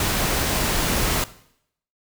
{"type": "noise", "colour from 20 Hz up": "pink", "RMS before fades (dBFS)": -22, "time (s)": [0, 1.24], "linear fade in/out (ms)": 2, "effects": ["noise-tail reverb RT60 0.7 s tail -17 dB re dry"]}